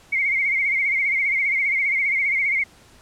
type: tone with vibrato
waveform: sine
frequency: 2174 Hz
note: C#7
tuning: 34 cents flat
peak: -18 dBFS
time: 0.12-2.64 s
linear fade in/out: 10 ms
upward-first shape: sine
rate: 15 Hz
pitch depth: 77 cents each way
effects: pink hiss -51 dBFS RMS until 3.01 s + low-pass 10000 Hz 12 dB/octave